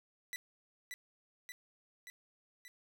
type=tone with echo; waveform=sawtooth; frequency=1975.5 Hz; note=B6; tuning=in tune; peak=-36 dBFS; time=0.33-0.36 s; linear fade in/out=0 ms; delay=580 ms; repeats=4; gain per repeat=-3 dB; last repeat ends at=2.68 s; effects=none